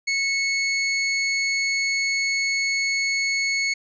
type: tone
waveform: sawtooth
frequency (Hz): 2200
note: C#7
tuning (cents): -14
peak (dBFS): -17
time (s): 0.07-3.74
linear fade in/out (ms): 10
effects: resampled to 16000 Hz